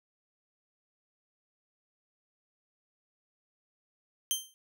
15% pulse tone with exponential decay, 3136 Hz, G7, in tune, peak -17 dBFS, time 4.31-4.54 s, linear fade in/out 0 ms, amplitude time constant 48 ms, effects none

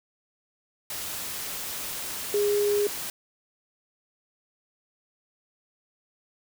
sine tone in noise, 411.3 Hz, G#4, 17 cents flat, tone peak -21 dBFS, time 2.34-2.87 s, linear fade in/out 2 ms, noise white, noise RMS -34 dBFS, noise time 0.9-3.1 s, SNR +10 dB, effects none

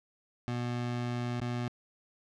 25% pulse tone with dropouts, 121.4 Hz, B2, 29 cents flat, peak -28 dBFS, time 0.48-1.68 s, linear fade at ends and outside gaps 0 ms, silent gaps 1.402-1.415 s, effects low-pass 5000 Hz 12 dB/octave

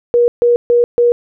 sine tone bursts, 478.7 Hz, A#4, 46 cents sharp, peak -7 dBFS, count 4, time 0.14-1.12 s, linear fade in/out 0 ms, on 140 ms, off 140 ms, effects none

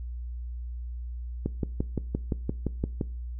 click train, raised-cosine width 3 ms, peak -14 dBFS, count 10, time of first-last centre 1.46-3.012 s, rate 5.8 Hz, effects noise-tail reverb RT60 0.4 s tail -21 dB re dry + added 60 Hz sine -33 dBFS peak until 3.39 s

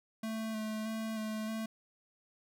square tone with vibrato, 219.1 Hz, A3, 7 cents flat, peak -36 dBFS, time 0.23-1.66 s, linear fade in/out 5 ms, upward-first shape square, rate 1.6 Hz, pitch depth 18 cents each way, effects none

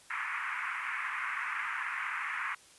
white band-pass noise, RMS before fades -36 dBFS, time 0.1-2.55 s, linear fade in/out 5 ms, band 1000 to 2300 Hz, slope 48 dB/octave, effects white hiss -58 dBFS RMS until 2.78 s + resampled to 24000 Hz

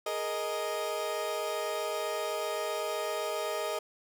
30% pulse chord, Ab suspended second, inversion none, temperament equal with one note detuned, 418.4 / 466.2 / 622.3 Hz, Ab4 / Bb4 / Eb5, +13 / 0 / 0 cents, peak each -35 / -35 / -31 dBFS, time 0.06-3.79 s, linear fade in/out 5 ms, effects none

